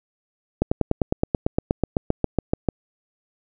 slowing click train, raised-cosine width 2 ms, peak -5 dBFS, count 18, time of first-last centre 0.62-2.687 s, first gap 95 ms, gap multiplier 1.03, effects none

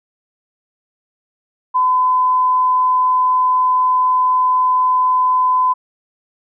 sine tone, 1013 Hz, B5, 44 cents sharp, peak -11 dBFS, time 1.74-5.74 s, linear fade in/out 20 ms, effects none

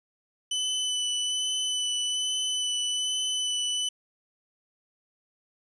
sawtooth tone with vibrato, 3000 Hz, F#7, 23 cents sharp, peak -23 dBFS, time 0.51-3.89 s, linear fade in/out 5 ms, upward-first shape sine, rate 1.2 Hz, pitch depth 13 cents each way, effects resampled to 22050 Hz

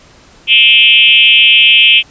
sine tone with frequency modulation, 2839 Hz, F7, 28 cents sharp, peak -3 dBFS, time 0.47-2.03 s, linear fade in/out 50 ms, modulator 237 Hz, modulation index 1.8, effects pink hiss -42 dBFS RMS until 2.1 s + resampled to 16000 Hz

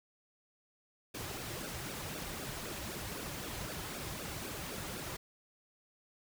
pink noise with flanger, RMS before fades -42 dBFS, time 1.14-5.17 s, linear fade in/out 10 ms, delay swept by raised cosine 0.96 to 4.56 ms, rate 3.9 Hz, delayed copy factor -0.75, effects none

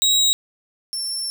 30% pulse tone pair in turn, 3824 / 5408 Hz, A#7 / E8, +43 / +43 cents, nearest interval tritone, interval 600 cents, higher second, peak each -12 / -20 dBFS, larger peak first, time 0.02-0.33 / 0.93-1.3 s, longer second, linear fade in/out 0 ms, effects none

